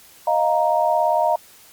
sine chord, Eb suspended second, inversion none, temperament just, 622.3 / 700 / 933.4 Hz, Eb5 / F5 / Bb5, 0 / +4 / +2 cents, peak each -20 dBFS, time 0.27-1.36 s, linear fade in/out 5 ms, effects white hiss -48 dBFS RMS until 1.72 s + Opus 48 kbps

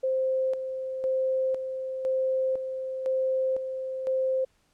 sine tone with tremolo, 523.3 Hz, C5, in tune, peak -23 dBFS, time 0.03-4.45 s, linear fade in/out 10 ms, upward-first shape square, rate 0.99 Hz, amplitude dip 55%, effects pink hiss -68 dBFS RMS until 4.73 s + low-pass 10000 Hz 12 dB/octave

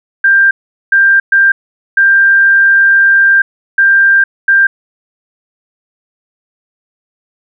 sine tone bursts at uneven times, 1587 Hz, G6, 21 cents sharp, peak -4 dBFS, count 6, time 0.24-0.51 / 0.92-1.2 / 1.32-1.52 / 1.97-3.42 / 3.78-4.24 / 4.48-4.67 s, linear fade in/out 5 ms, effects none

